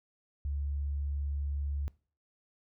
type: tone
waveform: sine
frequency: 71.2 Hz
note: C#2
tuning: 47 cents sharp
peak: -31 dBFS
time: 0.45-1.88 s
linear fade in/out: 0 ms
effects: noise-tail reverb RT60 0.4 s tail -22 dB re dry